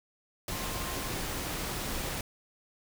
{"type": "tone in noise", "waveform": "sine", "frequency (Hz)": 1056, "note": "C6", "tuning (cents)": 16, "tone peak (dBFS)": -44, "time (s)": [0.52, 1.08], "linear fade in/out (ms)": 2, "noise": "pink", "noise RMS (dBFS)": -35, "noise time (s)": [0.48, 2.21], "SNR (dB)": -12, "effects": []}